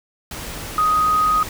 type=tone in noise; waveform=sine; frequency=1250 Hz; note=D#6; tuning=8 cents sharp; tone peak=-14 dBFS; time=0.78-1.43 s; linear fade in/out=2 ms; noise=pink; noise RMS=-31 dBFS; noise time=0.31-1.49 s; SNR=+14 dB; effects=none